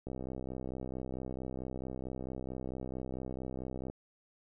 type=click train; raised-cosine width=2 ms; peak=-27 dBFS; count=248; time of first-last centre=0.07-3.899 s; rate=64.5 Hz; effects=none